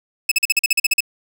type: tone bursts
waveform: sawtooth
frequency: 2600 Hz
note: E7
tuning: 24 cents flat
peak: -9 dBFS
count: 11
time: 0.29-1.006 s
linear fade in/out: 5 ms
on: 26 ms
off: 43 ms
effects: none